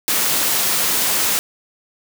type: high-pass noise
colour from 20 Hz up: white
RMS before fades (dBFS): -18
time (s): 0.08-1.39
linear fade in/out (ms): 0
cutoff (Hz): 130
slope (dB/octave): 12
effects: none